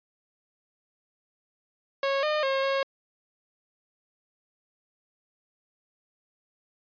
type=tone with pitch steps; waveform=sawtooth; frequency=549 / 608 / 539 / 545 Hz; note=C#5 / D#5 / C#5 / C#5; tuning=-17 / -40 / -49 / -29 cents; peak=-20 dBFS; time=2.03-2.83 s; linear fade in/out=2 ms; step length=200 ms; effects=resampled to 11025 Hz